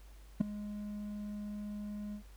triangle tone with ADSR envelope, 207.7 Hz, G#3, in tune, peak -19 dBFS, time 0.4-2.23 s, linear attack 11 ms, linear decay 6 ms, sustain -18 dB, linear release 91 ms, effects added 50 Hz sine -52 dBFS peak until 2.36 s + pink hiss -64 dBFS RMS until 2.36 s

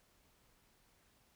silence, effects pink hiss -71 dBFS RMS until 1.35 s

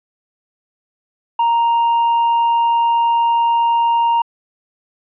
triangle tone, 932.3 Hz, A#5, in tune, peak -10 dBFS, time 1.39-4.22 s, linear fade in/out 5 ms, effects resampled to 8000 Hz

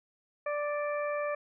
harmonic tone, 587.3 Hz, D5, in tune, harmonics 1 / 2 / 3 / 4, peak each -31 / -37 / -41 / -43 dBFS, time 0.46-1.35 s, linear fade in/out 5 ms, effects none

